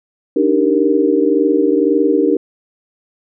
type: chord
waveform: sine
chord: Eb major seventh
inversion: third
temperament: equal with one note detuned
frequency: 289.3 / 311.1 / 392 / 466.2 Hz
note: D4 / Eb4 / G4 / Bb4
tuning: -26 / 0 / 0 / 0 cents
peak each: -16 dBFS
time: 0.36-2.37 s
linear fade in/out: 5 ms
effects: none